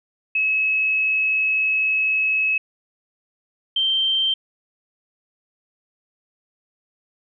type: tone pair in turn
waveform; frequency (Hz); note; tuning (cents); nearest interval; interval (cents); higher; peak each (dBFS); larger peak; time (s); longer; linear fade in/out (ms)
sine; 2576 / 3136; E7 / G7; -41 / 0; minor third; 341; second; -17; neither; 0.35-2.58 / 3.76-4.34; first; 5
effects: none